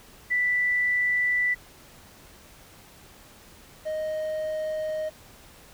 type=tone pair in turn; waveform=sine / triangle; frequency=1975.5 / 622.2 Hz; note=B6 / D#5; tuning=0 / 0 cents; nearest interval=octave + minor sixth; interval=2000 cents; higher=first; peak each=-21 / -25 dBFS; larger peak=first; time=0.3-1.55 / 3.85-5.1 s; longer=neither; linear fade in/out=20 ms; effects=pink hiss -51 dBFS RMS until 5.73 s